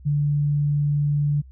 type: tone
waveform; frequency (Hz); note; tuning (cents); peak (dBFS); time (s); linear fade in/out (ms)
sine; 145.9; D3; -11; -18; 0.05-1.42; 20
effects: added 65 Hz sine -42 dBFS peak until 1.51 s